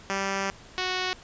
5% pulse tone pair in turn, 195.4 / 368.9 Hz, G3 / F#4, -5 / -5 cents, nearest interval major seventh, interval 1100 cents, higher second, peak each -15 dBFS, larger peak neither, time 0.1-0.5 / 0.78-1.13 s, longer first, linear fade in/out 0 ms, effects pink hiss -49 dBFS RMS until 1.23 s + resampled to 16000 Hz

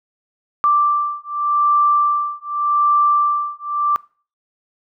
sine beating tone pair, 1174.7 / 1175.55 Hz, D6 / D6, 0 / +1 cents, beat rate 0.85 Hz, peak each -17 dBFS, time 0.64-3.96 s, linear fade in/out 0 ms, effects noise-tail reverb RT60 0.4 s tail -22 dB re dry

